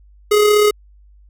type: tone with amplitude modulation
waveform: square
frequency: 418.8 Hz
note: G#4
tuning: 15 cents sharp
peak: -9 dBFS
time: 0.31-0.71 s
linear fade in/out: 10 ms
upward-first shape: sine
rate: 35.9 Hz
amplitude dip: 35%
effects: added 50 Hz sine -44 dBFS peak until 1.29 s